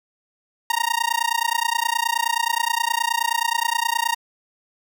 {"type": "tone with amplitude modulation", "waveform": "sawtooth", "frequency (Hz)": 932.3, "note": "A#5", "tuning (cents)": 0, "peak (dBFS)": -12, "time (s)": [0.7, 4.15], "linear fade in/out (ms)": 2, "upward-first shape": "sine", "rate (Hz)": 29.5, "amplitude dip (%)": 100, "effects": []}